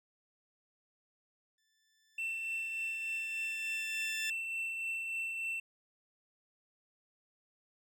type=tone with exponential growth; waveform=15% pulse; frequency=1760 Hz; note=A6; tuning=in tune; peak=-30 dBFS; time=1.58-4.3 s; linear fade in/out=2 ms; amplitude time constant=590 ms
type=tone with tremolo; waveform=triangle; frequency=2686 Hz; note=E7; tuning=32 cents sharp; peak=-32 dBFS; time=2.18-5.6 s; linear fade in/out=5 ms; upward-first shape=triangle; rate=3.4 Hz; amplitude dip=35%
effects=none